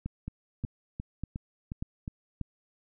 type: two click trains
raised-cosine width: 5 ms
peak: -23 / -21 dBFS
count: 6 / 5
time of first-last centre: 0.28-2.079 / 0.06-2.413 s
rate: 2.78 / 1.7 Hz
effects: none